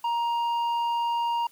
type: tone with tanh clipping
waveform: sine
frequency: 939 Hz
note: A#5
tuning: 12 cents sharp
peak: -25 dBFS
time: 0.04-1.47 s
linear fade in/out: 5 ms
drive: 7 dB
effects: white hiss -58 dBFS RMS until 1.51 s